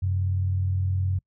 sine tone pair together, 93.4 / 132.85 Hz, F#2 / C3, +17 / +27 cents, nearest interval tritone, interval 610 cents, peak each -22 / -34 dBFS, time 0.02-1.19 s, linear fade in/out 10 ms, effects noise-tail reverb RT60 0.1 s tail -26 dB re dry

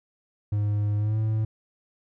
triangle tone with pitch glide, 103.83 to 109.31 Hz, G#2 to A2, 0 to -11 cents, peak -20 dBFS, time 0.52-1.45 s, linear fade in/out 5 ms, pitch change +89 cents, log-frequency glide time 0.97-1.18 s, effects none

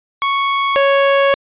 sawtooth tone pair in turn, 1108.7 / 554.4 Hz, C#6 / C#5, 0 / 0 cents, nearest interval octave, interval 1200 cents, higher first, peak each -10 / -6 dBFS, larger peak second, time 0.22-0.76 / 0.76-1.34 s, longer second, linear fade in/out 0 ms, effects resampled to 8000 Hz

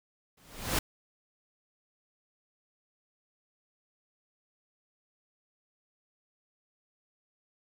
pink noise with exponential growth, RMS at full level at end -25 dBFS, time 0.37-0.79 s, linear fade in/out 5 ms, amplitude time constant 91 ms, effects none

